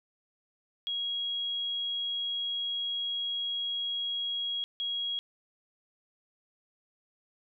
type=tone bursts at uneven times; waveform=sine; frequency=3300 Hz; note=G#7; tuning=12 cents flat; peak=-30 dBFS; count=2; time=0.87-4.64 / 4.8-5.19 s; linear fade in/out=0 ms; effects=none